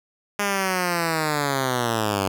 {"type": "linear sweep", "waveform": "5% pulse", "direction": "down", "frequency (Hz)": [205.6, 93.5], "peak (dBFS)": -10, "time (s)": [0.39, 2.28], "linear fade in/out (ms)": 5, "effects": []}